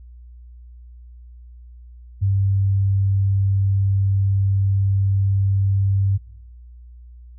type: tone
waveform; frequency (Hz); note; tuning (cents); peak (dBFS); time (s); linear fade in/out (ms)
sine; 98; G2; 0; -15; 2.21-6.18; 20
effects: noise-tail reverb RT60 0.8 s tail -26 dB re dry + added 60 Hz sine -39 dBFS peak until 7.38 s